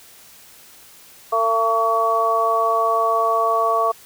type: harmonic tone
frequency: 226 Hz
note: A3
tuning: 47 cents sharp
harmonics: 2 / 3 / 4 / 5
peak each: -24 / -20 / -30 / -18 dBFS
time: 1.32-3.92 s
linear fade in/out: 10 ms
effects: white hiss -46 dBFS RMS until 4.05 s